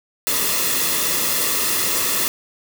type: noise with comb filter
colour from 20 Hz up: white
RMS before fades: -20 dBFS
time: 0.27-2.28 s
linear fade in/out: 0 ms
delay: 1.3 ms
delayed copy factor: -0.6
effects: none